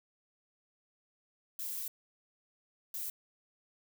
violet noise bursts at uneven times, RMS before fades -39 dBFS, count 2, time 1.59-1.88 / 2.94-3.1 s, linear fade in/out 2 ms, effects none

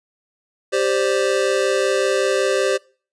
square chord, G suspended fourth, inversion none, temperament just, 392 / 522.7 / 588 Hz, G4 / C5 / D5, 0 / -2 / +2 cents, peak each -21 / -21 / -24 dBFS, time 0.72-2.78 s, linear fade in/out 20 ms, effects noise-tail reverb RT60 0.4 s tail -24 dB re dry + resampled to 22050 Hz

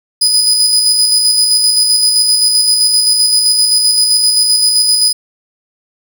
30% pulse tone with tremolo, 4978 Hz, D#8, in tune, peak -4 dBFS, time 0.21-5.13 s, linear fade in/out 10 ms, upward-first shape square, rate 7.7 Hz, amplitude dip 30%, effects none

